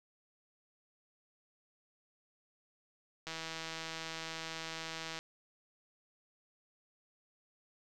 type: click train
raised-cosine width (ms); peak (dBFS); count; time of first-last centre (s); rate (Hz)
0.2; -24; 312; 3.27-5.19; 162
effects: none